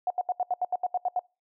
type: tone bursts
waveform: sine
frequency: 726 Hz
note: F#5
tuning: 33 cents flat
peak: -23 dBFS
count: 11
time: 0.07-1.193 s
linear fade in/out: 2 ms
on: 33 ms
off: 76 ms
effects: noise-tail reverb RT60 0.3 s tail -26 dB re dry